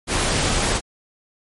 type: noise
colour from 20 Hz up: pink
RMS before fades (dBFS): -20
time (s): 0.07-0.81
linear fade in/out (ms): 50
effects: MP3 48 kbps